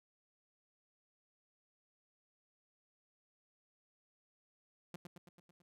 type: tone with echo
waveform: sawtooth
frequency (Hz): 175.1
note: F3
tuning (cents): +5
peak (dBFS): -40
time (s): 4.94-4.96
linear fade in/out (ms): 2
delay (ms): 110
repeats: 6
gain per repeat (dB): -4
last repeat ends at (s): 5.62
effects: none

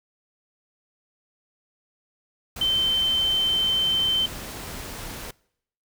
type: tone in noise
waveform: sine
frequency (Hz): 3094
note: G7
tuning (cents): -23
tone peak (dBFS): -19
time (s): 2.61-4.26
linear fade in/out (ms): 5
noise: pink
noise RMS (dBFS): -36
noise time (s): 2.56-5.31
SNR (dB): +14
effects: noise-tail reverb RT60 0.7 s tail -24 dB re dry

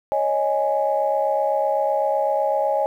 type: chord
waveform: sine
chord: C# suspended second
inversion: none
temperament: equal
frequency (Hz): 554.4 / 622.3 / 830.6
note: C#5 / D#5 / G#5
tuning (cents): 0 / 0 / 0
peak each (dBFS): -22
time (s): 0.12-2.86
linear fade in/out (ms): 0
effects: tanh soft clip ceiling -8 dBFS + 9-bit

